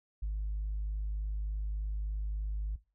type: tone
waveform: sine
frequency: 51.7 Hz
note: G#1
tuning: 7 cents flat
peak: -30 dBFS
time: 0.22-2.76 s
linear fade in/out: 10 ms
effects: noise-tail reverb RT60 0.3 s tail -20 dB re dry + tanh soft clip ceiling -29 dBFS